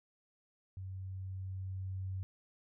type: tone with level ramp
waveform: sine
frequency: 94.6 Hz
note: F#2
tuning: 39 cents sharp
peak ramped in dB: -41 to -36 dBFS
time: 0.77-2.23 s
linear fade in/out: 0 ms
effects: none